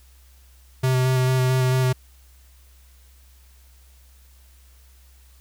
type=tone with vibrato; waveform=square; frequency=128.9 Hz; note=C3; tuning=26 cents flat; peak=-18 dBFS; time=0.83-1.93 s; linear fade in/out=10 ms; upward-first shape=square; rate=4.5 Hz; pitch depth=12 cents each way; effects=added 64 Hz sine -49 dBFS peak until 5.4 s + white hiss -58 dBFS RMS until 5.4 s

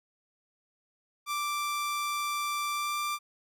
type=tone with pitch glide; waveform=sawtooth; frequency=1174.7 to 1182.2 Hz; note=D6 to D6; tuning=0 to +11 cents; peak=-26 dBFS; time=1.26-3.19 s; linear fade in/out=50 ms; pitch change=+11 cents; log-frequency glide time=2.73-2.98 s; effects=none

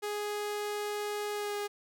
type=tone with pitch glide; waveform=sawtooth; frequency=415.6 to 411.1 Hz; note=G#4 to G#4; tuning=+1 to -18 cents; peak=-29 dBFS; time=0.02-1.68 s; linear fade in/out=20 ms; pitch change=-19 cents; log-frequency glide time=1.33-1.56 s; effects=none

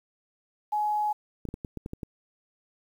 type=tone; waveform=sine; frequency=842 Hz; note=G#5; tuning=24 cents sharp; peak=-24 dBFS; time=0.72-1.13 s; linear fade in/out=10 ms
type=clicks; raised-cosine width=3 ms; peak=-22 dBFS; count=8; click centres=1.453 / 1.488 / 1.541 / 1.648 / 1.773 / 1.861 / 1.934 / 2.032 s
effects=9-bit

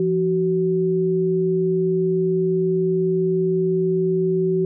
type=tone pair together; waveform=sine; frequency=170.45 / 376.3 Hz; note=F3 / F#4; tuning=-42 / +29 cents; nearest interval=octave + major second; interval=1371 cents; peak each=-22 / -18 dBFS; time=0-4.65 s; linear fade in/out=2 ms; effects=none

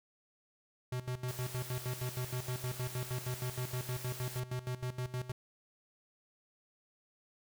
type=tone with tremolo; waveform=square; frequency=125.7 Hz; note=B2; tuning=31 cents sharp; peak=-35 dBFS; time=0.92-5.32 s; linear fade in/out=5 ms; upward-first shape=square; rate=6.4 Hz; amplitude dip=80%
type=noise; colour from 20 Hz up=white; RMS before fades=-47 dBFS; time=1.28-4.4 s; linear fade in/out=5 ms
effects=none

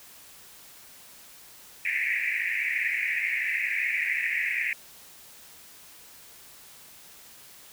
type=band-pass noise; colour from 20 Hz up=pink; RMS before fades=-28 dBFS; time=1.85-4.73 s; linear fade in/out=2 ms; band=1800 to 2500 Hz; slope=96 dB/octave; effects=white hiss -50 dBFS RMS until 7.72 s

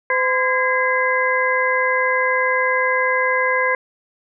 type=harmonic tone with a mistuned harmonic; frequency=512 Hz; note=C5; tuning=38 cents flat; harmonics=1 / 2 / 3 / 4; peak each=-21 / -21 / -21 / -21 dBFS; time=0.1-3.75 s; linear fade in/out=2 ms; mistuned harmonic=3; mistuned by=+110 cents; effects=none

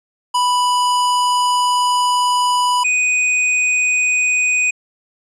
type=tone pair in turn; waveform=square; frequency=987.8 / 2489 Hz; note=B5 / D#7; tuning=0 / 0 cents; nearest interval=octave + major third; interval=1600 cents; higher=second; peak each=-14 dBFS; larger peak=neither; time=0.34-2.84 / 2.84-4.71 s; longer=first; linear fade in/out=10 ms; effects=resampled to 24000 Hz

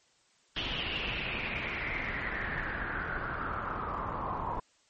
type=noise with low-pass filter sweep; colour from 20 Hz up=pink; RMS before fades=-35 dBFS; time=0.56-4.6 s; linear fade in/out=5 ms; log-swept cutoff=3200 to 970 Hz; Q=6.1; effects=white hiss -67 dBFS RMS until 4.89 s + MP3 32 kbps

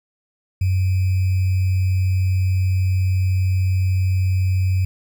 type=tone with sample-and-hold; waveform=sine; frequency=93.2 Hz; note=F#2; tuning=13 cents sharp; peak=-15 dBFS; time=0.61-4.85 s; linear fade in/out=5 ms; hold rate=2450 Hz; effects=none

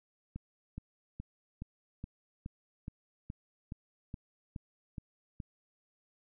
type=click train; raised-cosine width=5 ms; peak=-28 dBFS; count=13; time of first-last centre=0.36-5.402 s; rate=2.38 Hz; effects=none

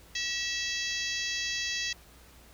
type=harmonic tone with a mistuned harmonic; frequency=659.3 Hz; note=E5; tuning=in tune; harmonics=3 / 4 / 5 / 6 / 7 / 8 / 9 / 10; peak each=-36 / -37 / -38 / -39 / -39 / -40 / -41 / -41 dBFS; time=0.15-1.93 s; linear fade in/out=5 ms; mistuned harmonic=3; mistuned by=-44 cents; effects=added 60 Hz sine -56 dBFS peak until 2.53 s + pink hiss -56 dBFS RMS until 2.53 s

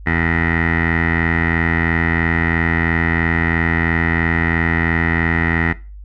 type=tone with low-pass filter; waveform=15% pulse; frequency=83 Hz; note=E2; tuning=12 cents sharp; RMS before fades=-17 dBFS; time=0.06-5.73 s; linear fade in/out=10 ms; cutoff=1900 Hz; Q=8.9; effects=noise-tail reverb RT60 0.3 s tail -18 dB re dry + added 50 Hz sine -32 dBFS peak until 6.04 s

